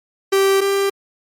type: tone pair in turn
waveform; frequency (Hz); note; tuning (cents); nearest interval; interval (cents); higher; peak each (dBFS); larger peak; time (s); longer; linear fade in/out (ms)
45% pulse; 390 / 395; G4 / G4; -9 / +13; unison; 22; second; -12 / -15; first; 0.32-0.61 / 0.61-0.9; neither; 10
effects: MP3 64 kbps

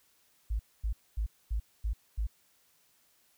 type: tone bursts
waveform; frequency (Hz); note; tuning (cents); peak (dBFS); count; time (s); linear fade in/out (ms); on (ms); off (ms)
sine; 53.7; A1; -41; -28; 6; 0.5-2.27; 10; 95; 240
effects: white hiss -68 dBFS RMS until 3.37 s

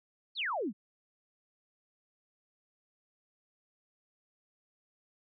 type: exponential sweep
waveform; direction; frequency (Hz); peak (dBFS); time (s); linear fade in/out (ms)
sine; down; 4638 to 174.9; -31; 0.35-0.73; 50
effects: none

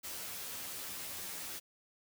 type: noise with comb filter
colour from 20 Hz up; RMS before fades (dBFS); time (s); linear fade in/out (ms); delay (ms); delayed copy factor
white; -43; 0.03-1.6; 20; 11; +1
effects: none

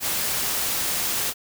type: noise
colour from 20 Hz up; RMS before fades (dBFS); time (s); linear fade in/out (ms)
white; -25; 0-1.34; 50
effects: none

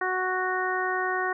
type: harmonic tone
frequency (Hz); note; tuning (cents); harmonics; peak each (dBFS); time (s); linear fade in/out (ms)
370; F#4; 0; 1 / 2 / 3 / 4 / 5; -31 / -31 / -31 / -31 / -31; 0.01-1.33; 5
effects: none

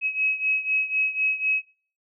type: beating tone pair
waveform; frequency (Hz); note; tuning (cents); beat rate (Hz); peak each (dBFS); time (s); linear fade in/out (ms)
sine; 2556 / 2560; D#7 / D#7; +46 / +49; 4; -23 / -27; 0.01-1.63; 50
effects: noise-tail reverb RT60 0.4 s tail -20 dB re dry

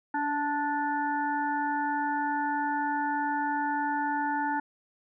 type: harmonic tone with a mistuned harmonic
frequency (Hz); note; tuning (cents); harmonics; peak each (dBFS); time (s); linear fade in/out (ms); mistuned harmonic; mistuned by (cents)
292.8; D4; -5; 1 / 3 / 5 / 6; -33 / -28 / -35 / -38; 0.14-4.6; 5; 1; -23
effects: none

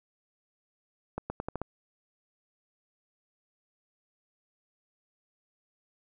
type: accelerating click train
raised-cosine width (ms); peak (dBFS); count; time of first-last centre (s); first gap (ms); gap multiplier
1; -19; 6; 1.18-1.616; 120; 0.84
effects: none

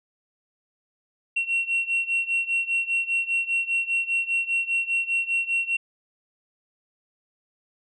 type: beating tone pair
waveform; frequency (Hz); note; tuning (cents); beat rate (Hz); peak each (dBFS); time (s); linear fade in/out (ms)
sine; 2727 / 2732; F7 / F7; -42 / -39; 5; -23 / -25; 1.36-5.77; 10
effects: tanh soft clip ceiling -18 dBFS

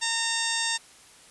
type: harmonic tone with a mistuned harmonic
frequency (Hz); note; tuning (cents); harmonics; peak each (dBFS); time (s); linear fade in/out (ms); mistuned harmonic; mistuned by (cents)
915; A#5; -32; 1 / 2 / 3 / 4 / 5 / 6 / 7 / 8 / 9; -35 / -31 / -36 / -31 / -35 / -34 / -37 / -36 / -34; 0.01-0.78; 20; 5; +25
effects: white hiss -52 dBFS RMS until 1.3 s + resampled to 24000 Hz

